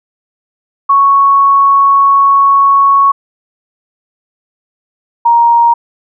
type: tone pair in turn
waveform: sine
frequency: 1108.7 / 938.1 Hz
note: C#6 / A#5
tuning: 0 / +11 cents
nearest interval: minor third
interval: 289 cents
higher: first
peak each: -4 dBFS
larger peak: neither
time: 0.89-3.12 / 5.25-5.74 s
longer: first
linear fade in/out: 10 ms
effects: none